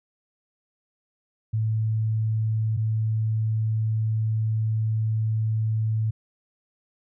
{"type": "tone pair in turn", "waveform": "sine", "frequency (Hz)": [110, 110], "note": ["A2", "A2"], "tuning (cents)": [0, 0], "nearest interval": "unison", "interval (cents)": 0, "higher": "neither", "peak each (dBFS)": -21, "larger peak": "neither", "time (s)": [[1.53, 2.77], [2.77, 6.11]], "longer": "second", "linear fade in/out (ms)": 10, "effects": []}